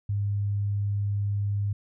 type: tone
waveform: sine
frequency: 101.5 Hz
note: G#2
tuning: 39 cents flat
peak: -24 dBFS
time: 0.09-1.73 s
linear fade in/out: 5 ms
effects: none